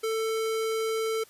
square tone, 444.2 Hz, A4, 16 cents sharp, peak -27 dBFS, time 0.03-1.24 s, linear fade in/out 10 ms, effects white hiss -56 dBFS RMS until 1.29 s + resampled to 32000 Hz

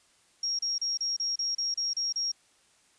sine tone bursts, 5588 Hz, F8, in tune, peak -27 dBFS, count 10, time 0.43-2.318 s, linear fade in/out 5 ms, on 160 ms, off 32 ms, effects white hiss -64 dBFS RMS until 2.98 s + resampled to 22050 Hz

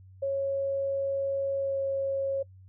sine tone with pitch glide, 549 to 545.2 Hz, C#5 to C#5, -17 to -29 cents, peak -26 dBFS, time 0.22-2.43 s, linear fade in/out 10 ms, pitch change -12 cents, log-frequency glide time 1.57-1.79 s, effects noise-tail reverb RT60 0.1 s tail -26 dB re dry + added 94 Hz sine -49 dBFS peak until 2.68 s

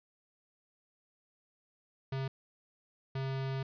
square tone bursts at uneven times, 134.1 Hz, C3, 43 cents sharp, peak -34 dBFS, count 2, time 2.12-2.28 / 3.15-3.63 s, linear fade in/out 5 ms, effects resampled to 11025 Hz

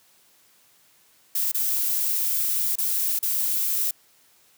violet noise with dropouts, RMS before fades -24 dBFS, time 1.35-3.91 s, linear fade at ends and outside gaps 5 ms, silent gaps 1.517-1.544 / 2.756-2.783 / 3.19-3.227 s, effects white hiss -59 dBFS RMS until 4.57 s + high-pass 80 Hz 12 dB/octave

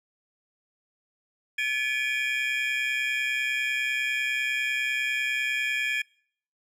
triangle tone cluster, 1720 / 2294 / 2424 / 3248 Hz, A6 / D7 / D#7 / G#7, -40 / -41 / -46 / -39 cents, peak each -28 / -30 / -27 / -34 dBFS, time 1.58-6.02 s, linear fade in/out 5 ms, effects noise-tail reverb RT60 0.6 s tail -25 dB re dry

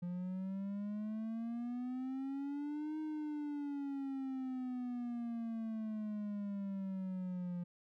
triangle exponential two-way sweep, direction up then down, 174.61 to 311.6 to 174.61 Hz, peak -36 dBFS, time 0.02-7.64 s, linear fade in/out 10 ms, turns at 2.99 s, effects none

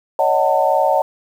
sine chord, D# half-diminished seventh, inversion third, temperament just, 560 / 622.3 / 746.7 / 896 Hz, C#5 / D#5 / F#5 / A5, +18 / 0 / +16 / +31 cents, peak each -18 dBFS, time 0.19-1.02 s, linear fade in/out 2 ms, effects 7-bit

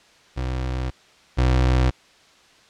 30% pulse tone pair in turn, 63.7 / 63.3 Hz, C2 / B1, -46 / +43 cents, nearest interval unison, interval 11 cents, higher first, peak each -21 / -13 dBFS, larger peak second, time 0.36-0.91 / 1.37-1.91 s, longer first, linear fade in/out 20 ms, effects white hiss -53 dBFS RMS until 2.69 s + low-pass 5000 Hz 12 dB/octave

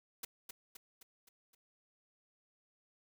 white noise with echo, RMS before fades -42 dBFS, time 0.23-0.25 s, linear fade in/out 5 ms, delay 260 ms, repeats 5, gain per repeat -5 dB, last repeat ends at 1.55 s, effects none

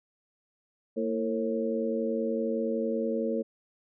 sine tone cluster, 228.5 / 333.4 / 453.3 / 544 Hz, A#3 / E4 / A#4 / C#5, -34 / +20 / -48 / -33 cents, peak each -31 / -35 / -31 / -33 dBFS, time 0.96-3.43 s, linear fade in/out 20 ms, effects none

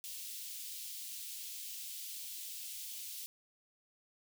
white high-pass noise, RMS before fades -45 dBFS, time 0.04-3.26 s, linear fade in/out 0 ms, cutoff 2800 Hz, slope 24 dB/octave, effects none

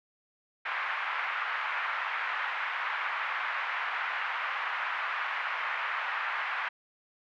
pink band-pass noise, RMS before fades -33 dBFS, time 0.65-6.69 s, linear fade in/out 10 ms, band 1000 to 2300 Hz, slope 24 dB/octave, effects none

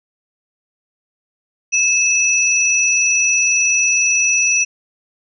sine tone pair together, 2611 / 5861 Hz, E7 / F#8, -17 / -17 cents, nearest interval octave + major second, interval 1400 cents, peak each -15 dBFS, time 1.72-4.65 s, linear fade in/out 20 ms, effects none

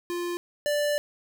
square tone pair in turn, 349.2 / 587.3 Hz, F4 / D5, 0 / 0 cents, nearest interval major sixth, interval 900 cents, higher second, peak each -29 / -24 dBFS, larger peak second, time 0.1-0.37 / 0.66-0.98 s, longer second, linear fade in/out 0 ms, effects none

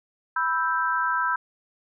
sine chord, E minor, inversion second, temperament equal, 987.8 / 1318.5 / 1568 Hz, B5 / E6 / G6, 0 / 0 / 0 cents, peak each -26 dBFS, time 0.36-1.36 s, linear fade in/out 5 ms, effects none

